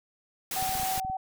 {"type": "noise", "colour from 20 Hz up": "white", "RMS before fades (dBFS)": -33, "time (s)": [0.51, 1], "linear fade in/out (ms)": 2}
{"type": "tone with tremolo", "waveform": "sine", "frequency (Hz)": 759, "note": "F#5", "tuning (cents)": 44, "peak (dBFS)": -28, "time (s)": [0.56, 1.17], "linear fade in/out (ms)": 5, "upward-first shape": "triangle", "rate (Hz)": 3.6, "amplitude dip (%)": 25}
{"type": "clicks", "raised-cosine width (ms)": 5, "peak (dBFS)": -28, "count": 8, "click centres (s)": [0.626, 0.693, 0.753, 0.799, 0.832, 0.978, 1.049, 1.099]}
{"effects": []}